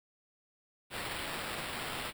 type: noise with sample-and-hold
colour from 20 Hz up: violet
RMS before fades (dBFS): -39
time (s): 0.9-2.13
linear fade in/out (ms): 50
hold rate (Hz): 6300
effects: none